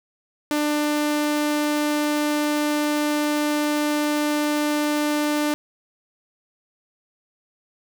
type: tone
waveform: sawtooth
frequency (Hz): 297.5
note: D4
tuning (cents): +22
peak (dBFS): -16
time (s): 0.51-5.54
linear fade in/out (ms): 0
effects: none